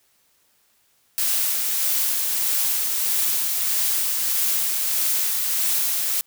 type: noise with tremolo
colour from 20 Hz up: blue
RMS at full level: -21 dBFS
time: 1.18-6.21 s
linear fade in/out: 0 ms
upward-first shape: sine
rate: 1.6 Hz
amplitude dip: 25%
effects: white hiss -63 dBFS RMS until 6.26 s